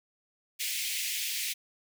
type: high-pass noise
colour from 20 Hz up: pink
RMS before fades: -33 dBFS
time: 0.59-1.54 s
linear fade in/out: 20 ms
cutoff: 2100 Hz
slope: 48 dB/octave
effects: none